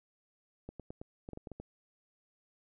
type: clicks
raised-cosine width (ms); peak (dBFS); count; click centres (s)
2; -30; 10; 0.69 / 0.797 / 0.905 / 1.015 / 1.289 / 1.333 / 1.374 / 1.472 / 1.517 / 1.6
effects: none